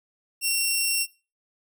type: tone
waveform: 10% pulse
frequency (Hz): 2730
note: F7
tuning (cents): -40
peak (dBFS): -13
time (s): 0.41-1.07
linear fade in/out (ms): 50
effects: noise-tail reverb RT60 0.3 s tail -18 dB re dry